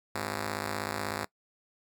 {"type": "ring-modulated tone", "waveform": "5% pulse", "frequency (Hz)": 152.7, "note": "D#3", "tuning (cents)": -32, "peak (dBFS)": -18, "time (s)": [0.15, 1.25], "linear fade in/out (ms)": 2, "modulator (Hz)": 48.3, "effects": ["noise-tail reverb RT60 0.1 s tail -22 dB re dry"]}